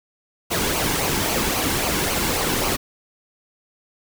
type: noise with flanger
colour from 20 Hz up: pink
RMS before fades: -22 dBFS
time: 0.5-2.77 s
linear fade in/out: 20 ms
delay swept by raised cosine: 0.55 to 1.65 ms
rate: 3.7 Hz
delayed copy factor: -0.5
effects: none